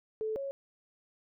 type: tone pair in turn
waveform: sine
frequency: 436.3 / 550.9 Hz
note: A4 / C#5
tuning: -15 / -11 cents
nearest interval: major third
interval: 404 cents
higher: second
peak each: -31 / -34 dBFS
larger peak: first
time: 0.21-0.36 / 0.36-0.51 s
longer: neither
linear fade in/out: 0 ms
effects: none